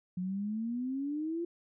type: exponential sweep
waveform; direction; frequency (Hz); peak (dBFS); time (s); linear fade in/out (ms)
sine; up; 178.1 to 347.4; -32; 0.17-1.45; 5
effects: none